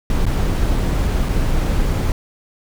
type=noise with dropouts; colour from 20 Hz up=brown; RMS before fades=-17 dBFS; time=0.1-2.12 s; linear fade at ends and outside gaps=1 ms; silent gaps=0.255-0.265 / 1.287-1.291 s; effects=none